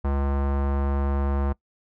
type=tone with low-pass filter; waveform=square; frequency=69.6 Hz; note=C#2; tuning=8 cents sharp; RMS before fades=-24 dBFS; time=0.04-1.53 s; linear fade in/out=10 ms; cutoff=1100 Hz; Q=1.5; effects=noise-tail reverb RT60 0.1 s tail -22 dB re dry